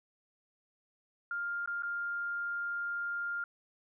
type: tone with dropouts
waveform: sine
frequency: 1402 Hz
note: F6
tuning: 6 cents sharp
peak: -33 dBFS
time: 1.31-3.44 s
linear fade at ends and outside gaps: 2 ms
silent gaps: 1.66-1.675 / 1.823-1.832 s
effects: none